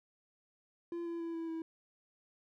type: tone with pitch steps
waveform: triangle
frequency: 341.8 / 337.7 / 333.6 / 329.6 / 325.6 Hz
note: F4 / E4 / E4 / E4 / E4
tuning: -37 / +42 / +21 / 0 / -21 cents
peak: -35 dBFS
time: 0.92-1.62 s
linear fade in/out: 2 ms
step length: 140 ms
effects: none